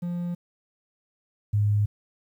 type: tone pair in turn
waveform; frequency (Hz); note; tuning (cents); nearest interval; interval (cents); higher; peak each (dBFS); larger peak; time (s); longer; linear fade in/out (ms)
triangle / sine; 174.61 / 103.82; F3 / G#2; 0 / 0; major sixth; 900; first; -25 / -19; second; 0.02-0.35 / 1.53-1.86; neither; 10
effects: 10-bit